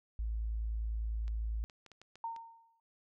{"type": "tone", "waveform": "sine", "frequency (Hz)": 55, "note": "A1", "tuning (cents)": 0, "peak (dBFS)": -33, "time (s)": [0.19, 1.64], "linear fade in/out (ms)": 0}
{"type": "clicks", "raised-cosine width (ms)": 0.2, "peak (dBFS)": -37, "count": 7, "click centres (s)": [1.28, 1.698, 1.863, 1.917, 2.016, 2.156, 2.363]}
{"type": "tone with exponential decay", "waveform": "sine", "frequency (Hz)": 916, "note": "A#5", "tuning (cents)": -31, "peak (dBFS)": -34, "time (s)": [2.24, 2.8], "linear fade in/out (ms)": 2, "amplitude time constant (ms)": 120}
{"effects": []}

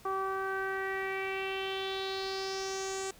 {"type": "tone with low-pass filter sweep", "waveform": "sawtooth", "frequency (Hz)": 385.1, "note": "G4", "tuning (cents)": -31, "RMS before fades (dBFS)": -35, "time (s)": [0.05, 3.11], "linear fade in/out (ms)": 5, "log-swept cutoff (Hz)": [1100, 7700], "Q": 4.5, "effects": ["pink hiss -57 dBFS RMS until 3.19 s"]}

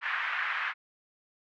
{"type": "band-pass noise", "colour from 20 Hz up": "pink", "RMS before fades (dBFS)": -32, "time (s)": [0.01, 0.74], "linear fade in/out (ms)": 50, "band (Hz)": [1300, 2200], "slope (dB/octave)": 24, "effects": []}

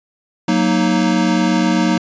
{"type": "chord", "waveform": "square", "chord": "D# minor", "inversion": "first", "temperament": "equal", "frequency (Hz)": [185, 233.1, 311.1], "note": ["F#3", "A#3", "D#4"], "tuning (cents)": [0, 0, 0], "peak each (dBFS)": -18, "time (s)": [0.48, 1.98], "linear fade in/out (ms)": 5, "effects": ["resampled to 16000 Hz"]}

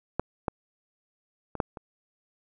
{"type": "clicks", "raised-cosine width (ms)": 1, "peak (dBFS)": [-11, -12, -22, -9, -25], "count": 5, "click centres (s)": [0.196, 0.482, 1.553, 1.602, 1.772], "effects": []}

